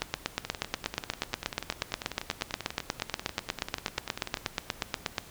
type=two click trains; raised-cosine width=0.2 ms; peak=-17 / -10 dBFS; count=41 / 44; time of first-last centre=0.45-4.372 / 0.02-5.182 s; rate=10.2 / 8.33 Hz; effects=pink hiss -50 dBFS RMS until 5.3 s